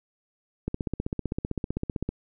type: click train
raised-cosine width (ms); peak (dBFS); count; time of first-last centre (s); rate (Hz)
3; -15; 23; 0.68-2.09; 15.6
effects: none